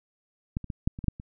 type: clicks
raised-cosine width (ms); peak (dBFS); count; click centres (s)
5; -16 / -25 / -20 / -11 / -25 / -21 / -10 / -27; 8; 0.569 / 0.643 / 0.702 / 0.875 / 0.989 / 1.042 / 1.083 / 1.199
effects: none